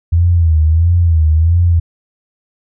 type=tone with vibrato; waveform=sine; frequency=82.41 Hz; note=E2; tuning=in tune; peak=-7 dBFS; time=0.12-1.8 s; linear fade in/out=10 ms; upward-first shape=sine; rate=1.5 Hz; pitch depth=100 cents each way; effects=none